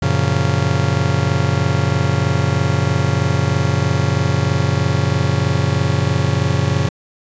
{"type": "chord", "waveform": "45% pulse", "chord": "Gb major seventh", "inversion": "none", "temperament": "just", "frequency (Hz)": [92.5, 115.62, 138.75, 173.43], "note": ["Gb2", "Bb2", "Db3", "F3"], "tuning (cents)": [0, -14, 2, -12], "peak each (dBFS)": [-20, -20, -18, -24], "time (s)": [0.02, 6.89], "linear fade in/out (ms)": 5, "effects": ["resampled to 16000 Hz"]}